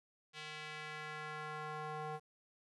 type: tone with band-pass filter sweep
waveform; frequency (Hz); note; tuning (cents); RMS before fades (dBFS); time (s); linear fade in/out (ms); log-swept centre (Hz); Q
square; 153.3; D#3; -25; -45; 0.33-2.2; 50; 3000 to 790; 1.4
effects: resampled to 24000 Hz + 11-bit